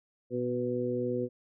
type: harmonic tone with a mistuned harmonic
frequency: 123.47 Hz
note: B2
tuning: in tune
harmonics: 1 / 2 / 3 / 4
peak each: -38 / -34 / -33 / -33 dBFS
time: 0.3-1.29 s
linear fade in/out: 50 ms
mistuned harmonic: 1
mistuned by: -32 cents
effects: none